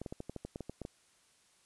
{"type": "clicks", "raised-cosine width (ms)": 2, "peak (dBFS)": -27, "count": 12, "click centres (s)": [0.016, 0.062, 0.125, 0.204, 0.296, 0.363, 0.45, 0.559, 0.607, 0.696, 0.817, 0.851], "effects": ["white hiss -68 dBFS RMS until 1.65 s", "resampled to 24000 Hz"]}